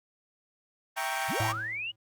20% pulse chord, E diminished seventh, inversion none, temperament equal, 659.3 / 784 / 932.3 / 1108.7 Hz, E5 / G5 / Bb5 / Db6, 0 / 0 / 0 / 0 cents, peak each -33 / -27 / -30 / -32 dBFS, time 0.96-1.53 s, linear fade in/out 20 ms
sine linear sweep, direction up, 70.6 to 2960 Hz, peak -32 dBFS, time 1.28-1.92 s, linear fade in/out 20 ms
square tone with exponential decay, 110 Hz, A2, in tune, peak -28 dBFS, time 1.4-1.96 s, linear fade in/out 5 ms, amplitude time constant 120 ms
effects Opus 24 kbps

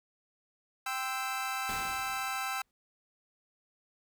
25% pulse chord, C major, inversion second, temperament equal with one note detuned, 784 / 1034.5 / 1318.5 Hz, G5 / C6 / E6, 0 / -20 / 0 cents, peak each -33 / -37 / -32 dBFS, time 0.86-2.62 s, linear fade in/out 5 ms
pink noise with exponential decay, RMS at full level -40 dBFS, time 1.69-2.71 s, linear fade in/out 1 ms, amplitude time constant 220 ms
effects none

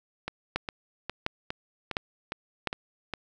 two click trains, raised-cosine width 0.3 ms, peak -16 / -11 dBFS, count 8 / 4, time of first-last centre 0.28-3.137 / 0.56-2.673 s, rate 2.45 / 1.42 Hz, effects none

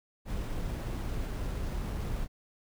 brown noise with sample-and-hold, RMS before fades -34 dBFS, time 0.25-2.28 s, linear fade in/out 50 ms, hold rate 11025 Hz, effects none

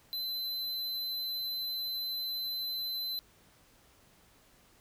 square tone, 4047 Hz, B7, 42 cents sharp, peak -34 dBFS, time 0.13-3.19 s, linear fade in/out 0 ms, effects pink hiss -63 dBFS RMS until 4.8 s

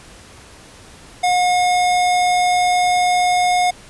square tone, 721 Hz, F#5, 45 cents flat, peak -14 dBFS, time 1.23-3.71 s, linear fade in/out 10 ms, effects pink hiss -42 dBFS RMS until 3.89 s + resampled to 24000 Hz

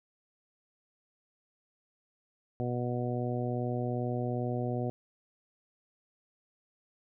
harmonic tone, 122.5 Hz, B2, 14 cents flat, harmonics 1 / 2 / 3 / 4 / 5 / 6, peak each -33 / -36 / -38 / -39 / -40 / -41 dBFS, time 2.6-4.9 s, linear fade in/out 0 ms, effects none

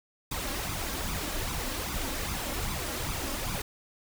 pink noise with flanger, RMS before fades -33 dBFS, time 0.31-3.62 s, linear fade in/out 5 ms, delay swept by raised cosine 0.81 to 3.71 ms, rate 2.5 Hz, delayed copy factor +0.65, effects none

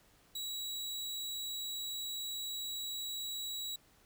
sawtooth tone, 3891 Hz, B7, 27 cents flat, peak -35 dBFS, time 0.35-3.76 s, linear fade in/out 5 ms, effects pink hiss -66 dBFS RMS until 4.05 s

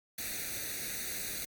white noise with comb filter, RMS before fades -38 dBFS, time 0.18-1.45 s, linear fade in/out 5 ms, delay 0.48 ms, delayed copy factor +0.8, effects Opus 48 kbps

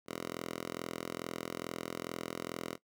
5% pulse tone with high-pass filter, 42.33 Hz, E1, 47 cents sharp, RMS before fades -41 dBFS, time 0.06-2.78 s, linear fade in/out 50 ms, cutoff 250 Hz, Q 0.69, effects noise-tail reverb RT60 0.1 s tail -17 dB re dry

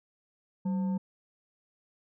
sine tone with frequency modulation, 190 Hz, F#3, 46 cents sharp, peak -27 dBFS, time 0.65-0.98 s, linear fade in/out 10 ms, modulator 707 Hz, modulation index 0.26, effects none

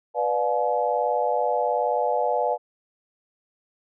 sine chord, B diminished seventh, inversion none, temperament just, 493.9 / 592.7 / 711.2 / 853.4 Hz, B4 / D5 / F5 / Ab5, 0 / +16 / +31 / +47 cents, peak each -26 dBFS, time 0.14-2.58 s, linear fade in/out 50 ms, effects none

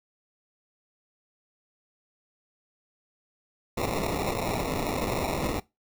blue noise with sample-and-hold, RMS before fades -29 dBFS, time 3.77-5.6 s, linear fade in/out 5 ms, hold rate 1575 Hz, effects noise-tail reverb RT60 0.2 s tail -20 dB re dry

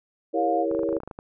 sine chord, E diminished seventh, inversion none, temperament equal with one note detuned, 329.6 / 400.2 / 466.2 / 554.4 Hz, E4 / G4 / Bb4 / Db5, 0 / +36 / 0 / 0 cents, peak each -27 / -31 / -28 / -28 dBFS, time 0.33-0.99 s, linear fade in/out 20 ms
sine tone, 708 Hz, F5, 23 cents sharp, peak -23 dBFS, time 0.34-0.66 s, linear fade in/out 50 ms
clicks, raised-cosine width 1 ms, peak -23 dBFS, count 12, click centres 0.714 / 0.749 / 0.792 / 0.833 / 0.89 / 0.928 / 0.967 / 1.003 / 1.034 / 1.076 / 1.112 / 1.189 s
effects none

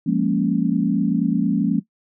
sine chord, Bb minor seventh, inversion second, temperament equal with one note detuned, 174.61 / 204.7 / 233.1 / 277.2 Hz, F3 / Ab3 / Bb3 / Db4, 0 / -25 / 0 / 0 cents, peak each -22 dBFS, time 0.06-1.8 s, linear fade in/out 10 ms, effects noise-tail reverb RT60 0.1 s tail -17 dB re dry

